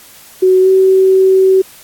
sine tone with pitch glide, 372.9 to 379.9 Hz, F#4 to F#4, +14 to +46 cents, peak -5 dBFS, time 0.42-1.62 s, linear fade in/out 10 ms, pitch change +32 cents, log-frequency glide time 0.61-0.69 s, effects white hiss -39 dBFS RMS until 1.83 s + AAC 64 kbps

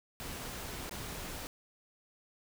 pink noise with dropouts, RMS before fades -42 dBFS, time 0.2-1.47 s, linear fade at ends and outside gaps 0 ms, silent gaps 0.894-0.911 s, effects none

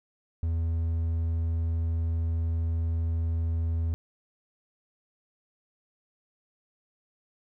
triangle tone, 82.4 Hz, E2, in tune, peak -23 dBFS, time 0.43-3.94 s, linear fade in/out 0 ms, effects none

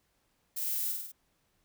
violet noise with echo, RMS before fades -35 dBFS, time 0.56-0.92 s, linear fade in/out 10 ms, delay 50 ms, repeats 4, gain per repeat -3 dB, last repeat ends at 1.12 s, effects pink hiss -74 dBFS RMS until 1.64 s

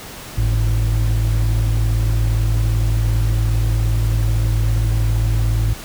triangle tone pair together, 51.39 / 108.9 Hz, G#1 / A2, -18 / -17 cents, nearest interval octave + minor second, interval 1301 cents, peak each -14 dBFS, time 0.37-5.74 s, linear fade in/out 10 ms, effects tanh soft clip ceiling -7 dBFS + pink hiss -34 dBFS RMS until 5.84 s

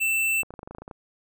square tone, 2667 Hz, E7, 20 cents sharp, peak -22 dBFS, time 0-0.43 s, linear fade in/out 20 ms
clicks, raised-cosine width 1 ms, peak -25 dBFS, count 12, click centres 0.432 / 0.506 / 0.539 / 0.592 / 0.631 / 0.675 / 0.71 / 0.749 / 0.784 / 0.82 / 0.879 / 0.912 s
effects none

